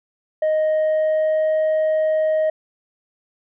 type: tone with pitch glide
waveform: sine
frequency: 622.3 to 625.9 Hz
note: D#5 to D#5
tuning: 0 to +10 cents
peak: -13 dBFS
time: 0.42-2.5 s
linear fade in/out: 5 ms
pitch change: +10 cents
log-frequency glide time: 0.66-1.54 s
effects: tanh soft clip ceiling -15 dBFS